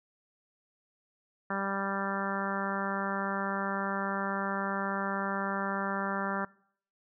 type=harmonic tone; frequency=196.4 Hz; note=G3; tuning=4 cents sharp; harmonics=1 / 2 / 3 / 4 / 5 / 6 / 7 / 8 / 9; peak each=-36 / -41 / -39 / -40 / -39 / -39 / -37 / -40 / -41 dBFS; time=1.5-6.45 s; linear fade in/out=5 ms; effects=noise-tail reverb RT60 0.6 s tail -23 dB re dry